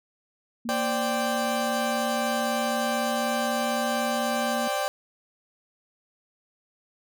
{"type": "tone with pitch glide", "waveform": "sine", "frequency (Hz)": [233.1, 234.7], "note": ["A#3", "A#3"], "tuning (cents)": [0, 12], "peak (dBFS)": -30, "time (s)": [0.65, 4.68], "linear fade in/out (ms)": 5, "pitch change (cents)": 12, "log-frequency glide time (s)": [2.57, 3.73]}
{"type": "chord", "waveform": "30% pulse", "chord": "C suspended second", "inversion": "none", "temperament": "equal", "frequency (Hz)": [523.3, 587.3, 784], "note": ["C5", "D5", "G5"], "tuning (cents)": [0, 0, 0], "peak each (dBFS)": [-31, -26, -26], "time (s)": [0.69, 4.88], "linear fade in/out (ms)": 0}
{"effects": []}